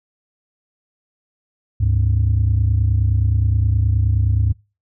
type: tone pair together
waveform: sine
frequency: 73 / 102.55 Hz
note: D2 / G#2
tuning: -10 / -21 cents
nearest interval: tritone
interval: 589 cents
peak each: -16 / -14 dBFS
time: 1.8-4.53 s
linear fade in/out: 10 ms
effects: noise-tail reverb RT60 0.3 s tail -26 dB re dry + tanh soft clip ceiling -9 dBFS